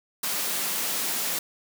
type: high-pass noise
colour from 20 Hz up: white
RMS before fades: -28 dBFS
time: 0.23-1.39 s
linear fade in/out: 5 ms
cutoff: 150 Hz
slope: 96 dB/octave
effects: none